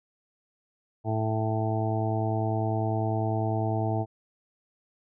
harmonic tone, 110 Hz, A2, in tune, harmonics 1 / 2 / 3 / 4 / 6 / 7 / 8, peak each -27 / -36 / -33 / -36 / -33 / -34 / -39 dBFS, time 1.04-4.06 s, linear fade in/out 50 ms, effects none

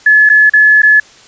sine tone with dropouts, 1714 Hz, A6, 46 cents flat, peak -3 dBFS, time 0.06-1 s, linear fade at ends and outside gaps 5 ms, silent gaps 0.292-0.298 / 0.497-0.535 / 0.82-0.831 s, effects white hiss -40 dBFS RMS until 1.27 s + resampled to 16000 Hz

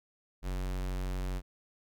square tone, 46.26 Hz, F#1, in tune, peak -33 dBFS, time 0.42-1.42 s, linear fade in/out 50 ms, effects none

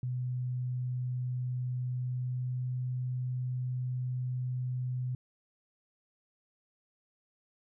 sine tone with pitch glide, 125.4 to 126.2 Hz, B2 to B2, +27 to +38 cents, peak -31 dBFS, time 0.03-5.15 s, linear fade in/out 2 ms, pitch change +11 cents, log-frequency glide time 1.92-2.73 s, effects none

